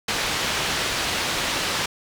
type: low-pass noise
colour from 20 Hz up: white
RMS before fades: -25 dBFS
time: 0.08-1.86 s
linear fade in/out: 5 ms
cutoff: 4300 Hz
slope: 12 dB/octave
effects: none